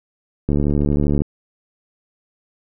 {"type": "click train", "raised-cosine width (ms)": 3, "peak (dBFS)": -6, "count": 54, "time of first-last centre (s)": [0.49, 1.219], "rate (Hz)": 72.7, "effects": []}